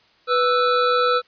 square tone pair together, 493.9 / 1318.6 Hz, B4 / E6, 0 / 0 cents, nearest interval octave + perfect fourth, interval 1700 cents, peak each -20 / -19 dBFS, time 0.27-1.22 s, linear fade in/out 50 ms, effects white hiss -57 dBFS RMS until 1.27 s + resampled to 11025 Hz

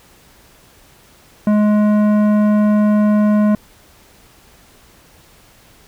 sine tone with tanh clipping, 210 Hz, G#3, 19 cents sharp, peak -12 dBFS, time 1.47-3.55 s, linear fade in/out 2 ms, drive 13 dB, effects pink hiss -48 dBFS RMS until 5.87 s

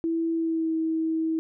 sine tone with pitch glide, 329.5 to 321.8 Hz, E4 to E4, -1 to -42 cents, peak -23 dBFS, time 0.04-1.39 s, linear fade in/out 0 ms, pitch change -41 cents, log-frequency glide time 0.33-0.73 s, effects none

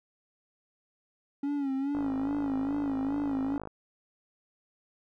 triangle tone with vibrato, 277.2 Hz, C#4, in tune, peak -26 dBFS, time 1.43-3.58 s, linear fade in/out 5 ms, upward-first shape sine, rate 2.4 Hz, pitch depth 73 cents each way
click train, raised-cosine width 1 ms, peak -25 dBFS, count 92, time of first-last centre 1.95-3.673 s, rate 52.8 Hz
effects none

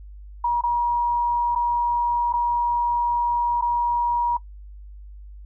sine tone with dropouts, 955 Hz, A#5, 42 cents sharp, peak -18 dBFS, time 0.44-4.37 s, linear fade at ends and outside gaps 5 ms, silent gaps 0.611-0.636 / 1.551-1.558 / 2.326-2.336 / 3.612-3.622 s, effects noise-tail reverb RT60 0.1 s tail -19 dB re dry + added 50 Hz sine -38 dBFS peak until 5.45 s

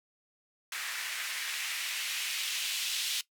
blue noise with band-pass filter sweep, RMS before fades -35 dBFS, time 0.72-3.21 s, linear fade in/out 2 ms, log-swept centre 1700 to 3300 Hz, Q 1.7, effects noise-tail reverb RT60 0.1 s tail -18 dB re dry

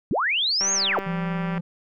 sine linear two-way sweep, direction up then down, 120.4 to 6720 to 309.5 Hz, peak -20 dBFS, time 0.11-0.99 s, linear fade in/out 0 ms, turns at 0.73 s
click train, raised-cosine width 0.5 ms, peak -18 dBFS, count 190, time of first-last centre 0.61-1.579 s, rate 195 Hz
triangle tone, 171.7 Hz, F3, 29 cents flat, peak -23 dBFS, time 1.06-1.61 s, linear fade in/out 10 ms
effects none

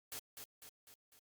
white noise with echo, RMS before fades -45 dBFS, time 0.12-0.19 s, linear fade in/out 0 ms, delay 250 ms, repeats 4, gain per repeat -5 dB, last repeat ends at 1.19 s, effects Opus 48 kbps

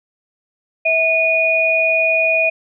sine tone pair together, 651 / 2460 Hz, E5 / D#7, -22 / -20 cents, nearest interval octave + major seventh, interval 2302 cents, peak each -17 / -14 dBFS, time 0.85-2.5 s, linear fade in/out 10 ms, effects none

